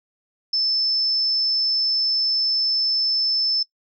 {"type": "tone", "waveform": "sine", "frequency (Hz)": 5270, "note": "E8", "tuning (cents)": -1, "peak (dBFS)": -18, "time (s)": [0.53, 3.63], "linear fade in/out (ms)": 5, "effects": ["noise-tail reverb RT60 0.1 s tail -21 dB re dry"]}